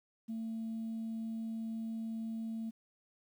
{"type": "tone", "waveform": "sine", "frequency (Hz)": 224.5, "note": "A3", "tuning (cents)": 35, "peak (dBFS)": -35, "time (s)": [0.28, 2.71], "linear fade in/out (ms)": 20, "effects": ["tanh soft clip ceiling -34 dBFS", "11-bit"]}